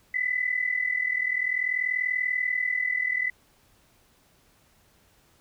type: tone pair together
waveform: sine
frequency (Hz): 1975.5 / 2016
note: B6 / B6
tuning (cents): 0 / +35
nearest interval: unison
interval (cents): 35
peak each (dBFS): -28 / -26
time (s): 0.14-3.3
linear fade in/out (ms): 5
effects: pink hiss -62 dBFS RMS until 5.4 s